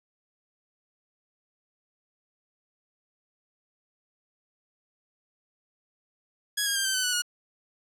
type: tone with pitch steps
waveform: 10% pulse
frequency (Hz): 1666 / 1627 / 1588.9 / 1551.7 / 1515.4 / 1480 / 1445.3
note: G#6 / G#6 / G6 / G6 / F#6 / F#6 / F#6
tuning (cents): +5 / -36 / +23 / -18 / +41 / 0 / -41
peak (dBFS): -16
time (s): 6.57-7.221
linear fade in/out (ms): 10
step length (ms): 93
effects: none